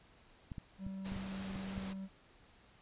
clicks, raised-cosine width 5 ms, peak -31 dBFS, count 7, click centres 0.518 / 0.582 / 0.866 / 1.12 / 1.164 / 1.559 / 1.779 s
triangle tone, 192.4 Hz, G3, 32 cents flat, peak -39 dBFS, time 0.78-2.09 s, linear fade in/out 50 ms
pink noise, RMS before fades -48 dBFS, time 1.04-1.94 s, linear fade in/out 20 ms
effects pink hiss -64 dBFS RMS until 2.81 s + resampled to 8000 Hz

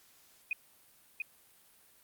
sine tone with echo, 2489 Hz, D#7, in tune, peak -30 dBFS, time 0.51-0.53 s, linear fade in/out 2 ms, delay 690 ms, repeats 1, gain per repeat -3 dB, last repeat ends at 1.22 s, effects white hiss -63 dBFS RMS until 2.03 s + Opus 48 kbps

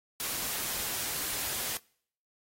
white noise, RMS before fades -34 dBFS, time 0.2-1.77 s, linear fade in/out 0 ms, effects noise-tail reverb RT60 0.6 s tail -25 dB re dry + AAC 48 kbps

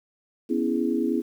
sine chord, C# minor seventh, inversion third, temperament equal, 246.9 / 277.2 / 329.6 / 415.3 Hz, B3 / C#4 / E4 / G#4, 0 / 0 / 0 / 0 cents, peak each -26 / -28 / -26 / -30 dBFS, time 0.49-1.22 s, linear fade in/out 20 ms, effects 9-bit

